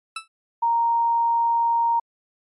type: tone with exponential decay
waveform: 20% pulse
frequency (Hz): 1318.5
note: E6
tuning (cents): 0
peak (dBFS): -20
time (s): 0.16-0.28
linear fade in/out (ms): 5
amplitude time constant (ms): 24
type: tone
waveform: sine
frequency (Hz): 931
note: A#5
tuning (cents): -2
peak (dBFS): -17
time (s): 0.62-2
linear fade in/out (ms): 10
effects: MP3 48 kbps